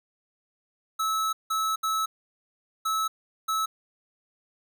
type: tone bursts at uneven times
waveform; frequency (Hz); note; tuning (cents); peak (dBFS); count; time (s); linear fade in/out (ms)
square; 1300; E6; -24; -25; 5; 0.99-1.33 / 1.5-1.76 / 1.83-2.06 / 2.85-3.08 / 3.48-3.66; 10
effects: none